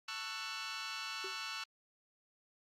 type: chord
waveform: 15% pulse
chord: F# minor seventh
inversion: first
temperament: just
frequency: 888 / 1110 / 1332 / 1480 Hz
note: A5 / C#6 / E6 / F#6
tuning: +16 / +2 / +18 / 0 cents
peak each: -44 / -41 / -38 / -39 dBFS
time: 0.08-1.64 s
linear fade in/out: 5 ms
type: tone with exponential decay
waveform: triangle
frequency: 382.6 Hz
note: G4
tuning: 42 cents flat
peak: -39 dBFS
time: 1.24-1.39 s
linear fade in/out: 5 ms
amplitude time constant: 32 ms
effects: low-pass 7000 Hz 12 dB/octave + Opus 48 kbps